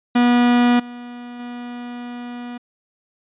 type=tone with level steps; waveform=45% pulse; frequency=242.7 Hz; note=B3; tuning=30 cents flat; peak=-12 / -32 / -29 dBFS; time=0.15-2.58 s; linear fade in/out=10 ms; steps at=0.79 / 1.39 s; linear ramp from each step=10 ms; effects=resampled to 8000 Hz